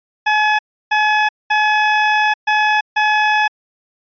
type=tone bursts at uneven times; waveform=20% pulse; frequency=850 Hz; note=G#5; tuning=40 cents sharp; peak=-7 dBFS; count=5; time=0.26-0.59 / 0.91-1.29 / 1.5-2.34 / 2.47-2.81 / 2.96-3.48 s; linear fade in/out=10 ms; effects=resampled to 11025 Hz